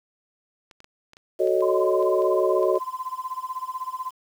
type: clicks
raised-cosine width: 0.2 ms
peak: -30 dBFS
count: 11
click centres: 0.712 / 0.804 / 0.844 / 1.134 / 1.169 / 1.473 / 1.607 / 2.026 / 2.221 / 2.63 / 2.756 s
type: chord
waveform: sine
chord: D# half-diminished seventh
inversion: first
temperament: equal with one note detuned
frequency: 372.8 / 440 / 554.4 / 622.3 Hz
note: F#4 / A4 / C#5 / D#5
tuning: +13 / 0 / 0 / 0 cents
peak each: -22 / -26 / -25 / -24 dBFS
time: 1.39-2.79 s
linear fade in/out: 20 ms
type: tone with tremolo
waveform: sine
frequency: 1028 Hz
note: C6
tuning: 31 cents flat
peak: -25 dBFS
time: 1.62-4.11 s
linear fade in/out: 5 ms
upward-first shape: sine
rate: 16 Hz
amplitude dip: 90%
effects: 8-bit